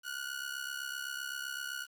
sawtooth ring-modulated tone, 1461 Hz, F#6, 22 cents flat, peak -31 dBFS, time 0.03-1.87 s, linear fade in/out 50 ms, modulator 33.9 Hz, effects 10-bit

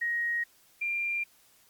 sine tone pair in turn, 1882 / 2385 Hz, A#6 / D7, +16 / +26 cents, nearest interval major third, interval 410 cents, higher second, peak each -27 / -28 dBFS, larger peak first, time 0.01-0.44 / 0.81-1.24 s, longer neither, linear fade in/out 10 ms, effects white hiss -62 dBFS RMS until 1.69 s + Opus 48 kbps

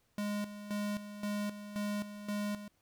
square tone with tremolo, 206.5 Hz, G#3, 10 cents flat, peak -34 dBFS, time 0.18-2.68 s, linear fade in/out 2 ms, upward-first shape square, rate 1.9 Hz, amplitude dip 70%, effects pink hiss -74 dBFS RMS until 2.81 s

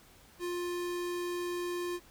square tone, 352 Hz, F4, 14 cents sharp, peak -34 dBFS, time 0.39-2 s, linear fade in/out 50 ms, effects pink hiss -59 dBFS RMS until 2.1 s

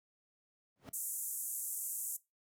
brown noise with exponential growth, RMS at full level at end -40 dBFS, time 0.76-0.89 s, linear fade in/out 0 ms, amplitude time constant 28 ms
white band-pass noise, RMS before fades -40 dBFS, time 0.93-2.17 s, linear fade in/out 10 ms, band 7000 to 14000 Hz, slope 48 dB/octave
effects noise-tail reverb RT60 0.2 s tail -19 dB re dry + high-pass 150 Hz 12 dB/octave

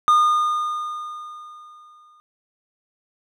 triangle tone with exponential decay, 1220 Hz, D#6, 34 cents flat, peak -9 dBFS, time 0.08-2.2 s, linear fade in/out 0 ms, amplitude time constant 460 ms, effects none

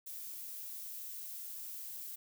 violet noise, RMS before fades -45 dBFS, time 0.06-2.16 s, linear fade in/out 10 ms, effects none

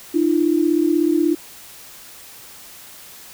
sine tone pair together, 303.5 / 339.9 Hz, D#4 / F4, -43 / -47 cents, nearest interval major second, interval 196 cents, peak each -17 / -17 dBFS, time 0.14-1.35 s, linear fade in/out 10 ms, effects white hiss -41 dBFS RMS until 3.33 s

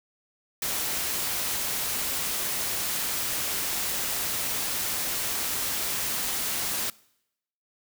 white noise, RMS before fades -29 dBFS, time 0.62-6.9 s, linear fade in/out 2 ms, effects noise-tail reverb RT60 0.8 s tail -23 dB re dry

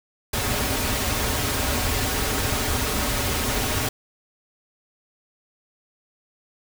pink noise with comb filter, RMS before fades -24 dBFS, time 0.33-3.89 s, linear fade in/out 5 ms, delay 5.9 ms, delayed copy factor -0.6, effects none

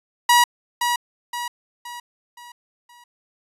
sawtooth tone with echo, 963 Hz, B5, 44 cents flat, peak -8 dBFS, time 0.29-0.44 s, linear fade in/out 5 ms, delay 520 ms, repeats 5, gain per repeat -7 dB, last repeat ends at 3.04 s, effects resampled to 32000 Hz

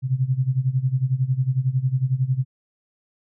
sine tone with tremolo, 130.1 Hz, C3, 9 cents flat, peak -15 dBFS, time 0.02-2.45 s, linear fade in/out 50 ms, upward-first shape sine, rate 11 Hz, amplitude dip 85%, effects none

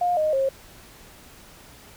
sine tone with pitch steps, 710 / 618.1 / 538.1 Hz, F5 / D#5 / C5, +28 / -12 / +48 cents, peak -19 dBFS, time 0.01-0.49 s, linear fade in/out 5 ms, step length 160 ms, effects pink hiss -48 dBFS RMS until 1.96 s

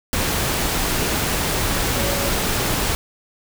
sine tone in noise, 561 Hz, C#5, 21 cents sharp, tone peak -27 dBFS, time 1.96-2.29 s, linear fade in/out 0 ms, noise pink, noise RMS -21 dBFS, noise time 0.13-2.95 s, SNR -9 dB, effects none

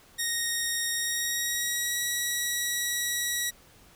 10% pulse tone with pitch glide, 1864.7 to 1924.9 Hz, A#6 to B6, 0 to -45 cents, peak -18 dBFS, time 0.18-3.51 s, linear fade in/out 20 ms, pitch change +55 cents, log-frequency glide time 0.94-2.03 s, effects pink hiss -56 dBFS RMS until 3.95 s

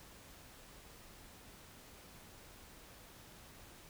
silence, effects pink hiss -57 dBFS RMS until 3.89 s

